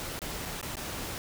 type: noise with dropouts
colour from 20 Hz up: pink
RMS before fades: -37 dBFS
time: 0-1.18 s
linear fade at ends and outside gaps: 0 ms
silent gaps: 0.191-0.218 / 0.453-0.457 / 0.613-0.628 / 0.755-0.769 s
effects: none